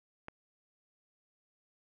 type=click; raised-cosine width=0.5 ms; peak=-27 dBFS; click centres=0.284 s; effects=none